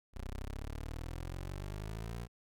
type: exponential sweep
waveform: 20% pulse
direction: up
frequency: 30.52 to 60.1 Hz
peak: -35 dBFS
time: 0.13-2.28 s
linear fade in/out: 50 ms
effects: none